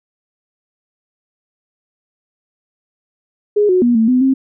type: tone with pitch steps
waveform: sine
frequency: 415.3 / 366.5 / 240.8 / 223.8 / 252.6 / 265.9 Hz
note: G#4 / F#4 / B3 / A3 / B3 / C4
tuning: 0 / -16 / -44 / +30 / +39 / +28 cents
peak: -9 dBFS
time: 3.56-4.34 s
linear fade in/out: 10 ms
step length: 130 ms
effects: none